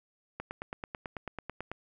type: click train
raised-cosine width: 0.5 ms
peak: -22 dBFS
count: 13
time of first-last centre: 0.4-1.716 s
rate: 9.12 Hz
effects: none